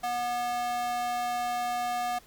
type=tone with high-pass filter; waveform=square; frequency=242.4 Hz; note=B3; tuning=32 cents flat; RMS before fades=-30 dBFS; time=0.03-2.19 s; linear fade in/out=10 ms; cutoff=760 Hz; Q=2.9; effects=pink hiss -56 dBFS RMS until 2.26 s + MP3 96 kbps